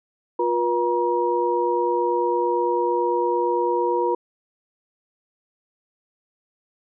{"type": "tone cluster", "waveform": "sine", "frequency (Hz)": [354.3, 483.2, 951], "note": ["F4", "B4", "A#5"], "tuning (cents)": [25, -38, 34], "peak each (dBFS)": -23, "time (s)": [0.39, 4.15], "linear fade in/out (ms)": 5, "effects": []}